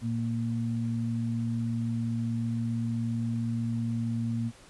sine tone pair together, 116 / 231.5 Hz, A#2 / A#3, -8 / -12 cents, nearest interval octave, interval 1196 cents, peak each -30 / -30 dBFS, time 0.01-4.52 s, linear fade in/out 50 ms, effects pink hiss -54 dBFS RMS until 4.69 s + resampled to 24000 Hz

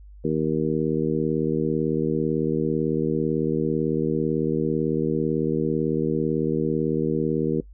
harmonic tone, 78 Hz, D#2, 5 cents sharp, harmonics 2 / 3 / 4 / 5 / 6, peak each -27 / -27 / -27 / -27 / -27 dBFS, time 0.24-7.61 s, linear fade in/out 10 ms, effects noise-tail reverb RT60 0.1 s tail -20 dB re dry + added 50 Hz sine -42 dBFS peak until 7.73 s

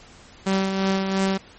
sawtooth tone with tremolo, 192.7 Hz, G3, 29 cents flat, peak -14 dBFS, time 0.46-1.38 s, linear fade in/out 10 ms, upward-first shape triangle, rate 2.9 Hz, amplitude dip 50%, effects pink hiss -48 dBFS RMS until 1.58 s + MP3 32 kbps

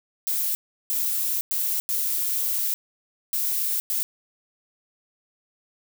violet noise bursts at uneven times, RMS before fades -25 dBFS, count 6, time 0.27-0.55 / 0.9-1.41 / 1.51-1.8 / 1.89-2.74 / 3.33-3.8 / 3.9-4.03 s, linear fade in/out 0 ms, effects none

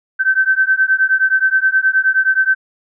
sine beating tone pair, 1538 / 1547.5 Hz, G6 / G6, -33 / -23 cents, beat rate 9.5 Hz, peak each -14 dBFS, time 0.19-2.55 s, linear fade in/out 20 ms, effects none

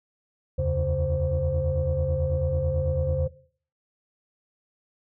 sine tone cluster, 77.2 / 86.3 / 138.1 / 522 Hz, D#2 / F2 / C#3 / C5, -13 / -20 / -6 / -4 cents, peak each -27 dBFS, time 0.58-3.28 s, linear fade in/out 10 ms, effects noise-tail reverb RT60 0.5 s tail -18 dB re dry + tanh soft clip ceiling -15 dBFS

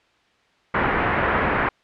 white low-pass noise, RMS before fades -21 dBFS, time 0.74-1.69 s, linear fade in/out 5 ms, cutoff 1900 Hz, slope 24 dB/octave, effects white hiss -60 dBFS RMS until 1.83 s + low-pass 3000 Hz 12 dB/octave

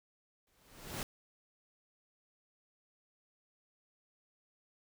pink noise with exponential growth, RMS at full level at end -37 dBFS, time 0.47-1.03 s, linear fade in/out 1 ms, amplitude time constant 120 ms, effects none

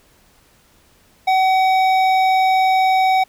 sine tone with hard clipping, 756 Hz, F#5, 37 cents sharp, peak -14 dBFS, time 1.27-3.24 s, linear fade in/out 10 ms, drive 11 dB, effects pink hiss -54 dBFS RMS until 3.28 s

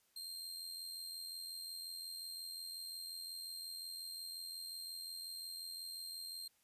sawtooth tone with amplitude modulation, 4186 Hz, C8, in tune, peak -40 dBFS, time 0.16-6.48 s, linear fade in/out 5 ms, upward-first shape sine, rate 85.6 Hz, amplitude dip 45%, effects white hiss -75 dBFS RMS until 6.63 s + resampled to 32000 Hz

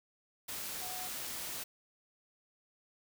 sine tone in noise, 735 Hz, F#5, 12 cents flat, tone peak -46 dBFS, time 0.81-1.08 s, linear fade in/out 10 ms, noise white, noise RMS -41 dBFS, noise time 0.48-1.64 s, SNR -8 dB, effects none

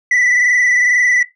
sine tone with frequency modulation, 1975.5 Hz, B6, in tune, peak -7 dBFS, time 0.11-1.23 s, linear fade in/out 5 ms, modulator 22.2 Hz, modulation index 2.1, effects noise-tail reverb RT60 0.2 s tail -17 dB re dry + tanh soft clip ceiling -9 dBFS

